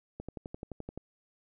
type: click train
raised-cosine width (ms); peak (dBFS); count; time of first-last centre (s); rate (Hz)
2; -26; 10; 0.2-0.976; 11.6
effects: none